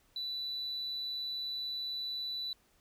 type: tone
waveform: sine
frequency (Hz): 3971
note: B7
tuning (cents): +9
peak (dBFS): -34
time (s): 0.16-2.53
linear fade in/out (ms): 2
effects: tanh soft clip ceiling -32 dBFS + pink hiss -69 dBFS RMS until 2.8 s

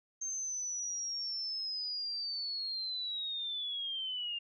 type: linear sweep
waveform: sine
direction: down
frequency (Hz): 6360 to 2794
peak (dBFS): -35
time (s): 0.21-4.39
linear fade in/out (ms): 10
effects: none

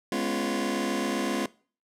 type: chord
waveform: sawtooth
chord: C# dominant seventh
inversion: second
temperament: just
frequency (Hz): 207.9 / 249.5 / 277.2 / 346.5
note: G#3 / B3 / C#4 / E#4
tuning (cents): +2 / +18 / 0 / -14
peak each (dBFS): -28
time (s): 0.12-1.46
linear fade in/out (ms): 2
effects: noise-tail reverb RT60 0.4 s tail -21 dB re dry + low-pass 11000 Hz 12 dB/octave

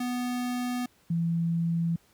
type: tone pair in turn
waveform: square / sine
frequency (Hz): 246.9 / 167.62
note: B3 / E3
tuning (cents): 0 / +29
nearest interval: perfect fifth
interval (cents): 671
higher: first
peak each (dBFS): -29 / -24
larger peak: second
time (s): 0-0.86 / 1.1-1.96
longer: neither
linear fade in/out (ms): 5
effects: pink hiss -63 dBFS RMS until 2.13 s + high-pass 60 Hz 12 dB/octave

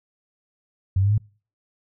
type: exponential sweep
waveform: sine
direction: up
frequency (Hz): 92.5 to 109.5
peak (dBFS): -16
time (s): 0.96-1.18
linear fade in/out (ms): 5
effects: noise-tail reverb RT60 0.4 s tail -26 dB re dry

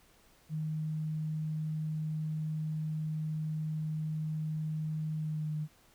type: tone with pitch glide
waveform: sine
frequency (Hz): 155.56 to 152.89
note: D#3 to D#3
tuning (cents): 0 to -30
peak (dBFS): -32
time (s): 0.49-5.68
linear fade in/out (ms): 50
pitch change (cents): -30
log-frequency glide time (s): 5.17-5.57
effects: pink hiss -64 dBFS RMS until 5.94 s

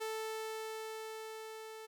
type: tone with level ramp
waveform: sawtooth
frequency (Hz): 440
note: A4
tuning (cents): 0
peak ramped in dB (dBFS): -33 to -43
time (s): 0-1.87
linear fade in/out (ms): 20
effects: none

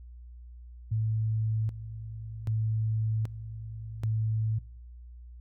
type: tone with tremolo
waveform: sine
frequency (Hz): 110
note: A2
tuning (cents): 0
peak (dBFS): -25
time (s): 0.91-4.59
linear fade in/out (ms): 10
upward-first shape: square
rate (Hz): 0.64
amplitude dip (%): 75
effects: noise-tail reverb RT60 0.9 s tail -26 dB re dry + added 60 Hz sine -44 dBFS peak until 5.4 s

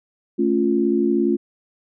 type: chord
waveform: sine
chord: A augmented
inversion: none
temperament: equal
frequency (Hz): 220 / 277.2 / 349.2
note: A3 / C#4 / E#4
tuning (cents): 0 / 0 / 0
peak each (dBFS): -21 / -21 / -19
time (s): 0.38-1.37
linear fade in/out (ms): 20
effects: none

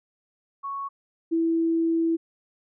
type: tone pair in turn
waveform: sine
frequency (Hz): 1108.7 / 329.6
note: C#6 / E4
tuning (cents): 0 / 0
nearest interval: octave + major sixth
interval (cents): 2100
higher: first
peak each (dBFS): -29 / -20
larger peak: second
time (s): 0.63-0.89 / 1.31-2.17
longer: second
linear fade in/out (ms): 20
effects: none

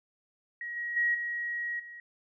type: tone with level steps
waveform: sine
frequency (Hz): 1900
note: A#6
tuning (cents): +33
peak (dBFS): -35 / -32 / -24 / -31 / -43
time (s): 0.61-2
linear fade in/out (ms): 2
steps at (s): 0.76 / 0.96 / 1.14 / 1.79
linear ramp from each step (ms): 10
effects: none

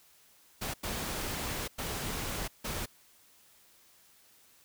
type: noise bursts at uneven times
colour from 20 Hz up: pink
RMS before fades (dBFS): -36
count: 4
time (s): 0.61-0.74 / 0.83-1.68 / 1.78-2.48 / 2.64-2.86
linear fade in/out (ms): 10
effects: white hiss -62 dBFS RMS until 4.64 s

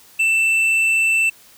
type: tone with tanh clipping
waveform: sine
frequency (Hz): 2664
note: E7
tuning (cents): +18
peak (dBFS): -15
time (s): 0.19-1.3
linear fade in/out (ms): 10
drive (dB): 6
effects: white hiss -48 dBFS RMS until 1.57 s

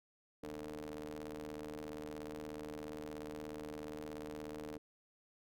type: ring-modulated tone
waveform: sawtooth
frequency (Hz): 76.9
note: D#2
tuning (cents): -20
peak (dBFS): -37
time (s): 0.43-4.78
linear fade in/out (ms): 5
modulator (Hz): 374
effects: none

